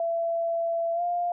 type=tone with pitch glide; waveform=sine; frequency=671 to 701.1 Hz; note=E5 to F5; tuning=+31 to +7 cents; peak=-24 dBFS; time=0-1.32 s; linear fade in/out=2 ms; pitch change=+76 cents; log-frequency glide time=0.94-1.02 s; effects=none